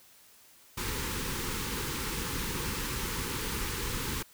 pink band-stop noise, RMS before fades -34 dBFS, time 0.77-4.23 s, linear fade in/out 10 ms, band 520 to 840 Hz, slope 96 dB/octave, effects white hiss -58 dBFS RMS until 4.33 s

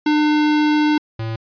square tone pair in turn, 301.2 / 112.46 Hz, D4 / A2, +44 / +38 cents, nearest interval octave + perfect fourth, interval 1706 cents, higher first, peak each -14 / -23 dBFS, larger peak first, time 0.06-0.98 / 1.19-1.36 s, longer first, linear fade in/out 5 ms, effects resampled to 11025 Hz

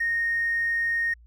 triangle tone, 1854 Hz, A#6, 10 cents flat, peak -19 dBFS, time 0-1.14 s, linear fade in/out 10 ms, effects tanh soft clip ceiling -20 dBFS + added 58 Hz sine -49 dBFS peak until 1.26 s

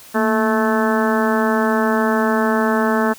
harmonic tone with a mistuned harmonic, 218.2 Hz, A3, 14 cents flat, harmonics 1 / 2 / 3 / 4 / 5 / 6 / 7 / 8, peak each -18 / -21 / -23 / -24 / -25 / -26 / -26 / -27 dBFS, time 0.14-3.14 s, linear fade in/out 20 ms, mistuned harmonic 1, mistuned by +79 cents, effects white hiss -42 dBFS RMS until 3.18 s

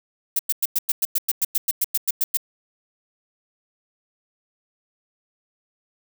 violet noise bursts, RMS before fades -20 dBFS, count 16, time 0.36-2.372 s, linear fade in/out 5 ms, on 32 ms, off 100 ms, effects none

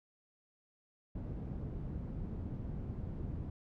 white low-pass noise, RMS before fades -41 dBFS, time 1.15-3.5 s, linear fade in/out 5 ms, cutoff 150 Hz, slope 12 dB/octave, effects none

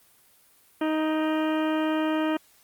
harmonic tone with a mistuned harmonic, 312.5 Hz, D#4, 8 cents sharp, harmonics 1 / 2 / 3 / 4 / 5 / 6 / 8 / 9 / 10, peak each -24 / -30 / -34 / -36 / -38 / -40 / -42 / -43 / -44 dBFS, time 0.81-2.37 s, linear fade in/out 5 ms, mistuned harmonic 8, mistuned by -53 cents, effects white hiss -59 dBFS RMS until 2.63 s + Opus 32 kbps

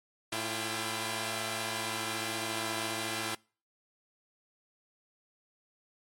5% pulse tone cluster, 110.5 / 331.9 / 346.1 / 799 Hz, A2 / E4 / F4 / G5, +8 / +12 / -16 / +33 cents, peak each -27 dBFS, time 0.32-3.35 s, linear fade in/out 5 ms, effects noise-tail reverb RT60 0.4 s tail -25 dB re dry + MP3 64 kbps

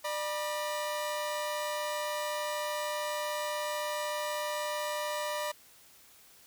sawtooth tone pair together, 597.8 / 971 Hz, D5 / B5, +31 / -30 cents, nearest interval minor sixth, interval 839 cents, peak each -30 / -33 dBFS, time 0.04-5.52 s, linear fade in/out 10 ms, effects white hiss -58 dBFS RMS until 6.46 s

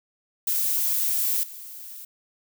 violet noise with level steps, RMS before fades -24 / -40 dBFS, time 0.47-2.05 s, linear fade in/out 5 ms, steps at 1.43 s, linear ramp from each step 5 ms, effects none

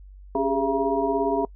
sine tone cluster, 277.8 / 397.8 / 415.1 / 677 / 953 Hz, C#4 / G4 / G#4 / E5 / A#5, +4 / +25 / -1 / +46 / +38 cents, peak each -27 dBFS, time 0.35-1.45 s, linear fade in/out 2 ms, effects noise-tail reverb RT60 0.1 s tail -25 dB re dry + added 48 Hz sine -42 dBFS peak until 1.55 s

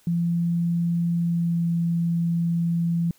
sine tone with pitch glide, 170.6 to 169.13 Hz, F3 to E3, -40 to +45 cents, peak -20 dBFS, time 0.07-3.11 s, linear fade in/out 2 ms, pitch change -15 cents, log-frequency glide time 1.13-1.69 s, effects white hiss -59 dBFS RMS until 3.18 s

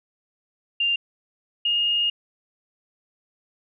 sine tone pair in turn, 2794 / 2846 Hz, F7 / F7, 0 / +32 cents, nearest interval unison, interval 32 cents, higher second, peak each -19 dBFS, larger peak neither, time 0.8-0.96 / 1.65-2.1 s, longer second, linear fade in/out 5 ms, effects none

